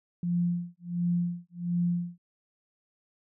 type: tone with tremolo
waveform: sine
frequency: 174.2 Hz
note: F3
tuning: 4 cents flat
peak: -23 dBFS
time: 0.23-2.18 s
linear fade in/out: 2 ms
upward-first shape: sine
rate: 1.4 Hz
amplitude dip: 100%
effects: none